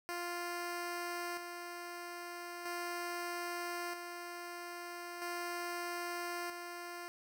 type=tone with tremolo; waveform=10% pulse; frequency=348.8 Hz; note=F4; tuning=2 cents flat; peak=-30 dBFS; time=0.09-7.08 s; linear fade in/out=0 ms; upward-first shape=square; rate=0.39 Hz; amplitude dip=45%; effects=none